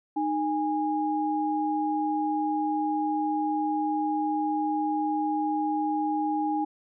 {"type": "tone pair together", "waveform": "sine", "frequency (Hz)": [307.1, 822], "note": ["D#4", "G#5"], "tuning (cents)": [-23, -18], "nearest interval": "octave + perfect fourth", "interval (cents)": 1705, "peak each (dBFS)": -27, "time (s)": [0.16, 6.65], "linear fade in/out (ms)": 10, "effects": []}